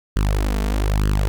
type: tone with flanger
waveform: sawtooth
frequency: 50.8 Hz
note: G#1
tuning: 38 cents flat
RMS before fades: -19 dBFS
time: 0.16-1.28 s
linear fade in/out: 0 ms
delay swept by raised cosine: 0.64 to 4.54 ms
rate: 1.1 Hz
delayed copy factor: +0.85
effects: none